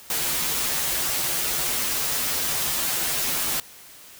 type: noise with comb filter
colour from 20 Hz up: white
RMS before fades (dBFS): -25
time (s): 0.1-3.6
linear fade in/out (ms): 2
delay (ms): 10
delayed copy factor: -0.9
effects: white hiss -46 dBFS RMS until 4.19 s